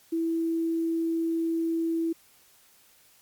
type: tone with quantisation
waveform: sine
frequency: 329.6 Hz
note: E4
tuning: in tune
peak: -24 dBFS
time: 0.12-2.13 s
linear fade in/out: 10 ms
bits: 9
effects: white hiss -59 dBFS RMS until 3.21 s + MP3 96 kbps